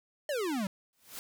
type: exponential sweep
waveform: square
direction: down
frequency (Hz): 622.3 to 183.8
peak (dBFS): -31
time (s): 0.29-0.67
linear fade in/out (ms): 2
type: noise with exponential growth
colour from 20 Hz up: white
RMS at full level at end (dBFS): -39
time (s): 0.93-1.19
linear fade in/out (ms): 0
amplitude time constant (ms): 55
effects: none